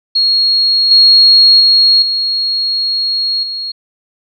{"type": "tone with level steps", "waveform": "sine", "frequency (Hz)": 4295, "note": "C8", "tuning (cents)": 44, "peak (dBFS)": [-8, -3, -5, -12, -18], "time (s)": [0.15, 3.72], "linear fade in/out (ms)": 10, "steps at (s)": [0.91, 1.6, 2.02, 3.43], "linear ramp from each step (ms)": 2, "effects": []}